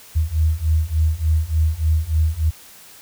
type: beating tone pair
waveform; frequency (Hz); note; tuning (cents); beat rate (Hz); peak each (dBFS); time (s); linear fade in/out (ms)
sine; 77.2 / 80.6; D#2 / E2; -13 / -38; 3.4; -19 / -18; 0.15-2.51; 20
effects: white hiss -44 dBFS RMS until 3.01 s